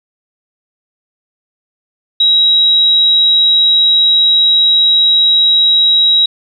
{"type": "tone", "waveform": "sine", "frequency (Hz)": 3845, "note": "B7", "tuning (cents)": -47, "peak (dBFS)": -6, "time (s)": [2.2, 6.26], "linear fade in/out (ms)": 5, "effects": ["8-bit"]}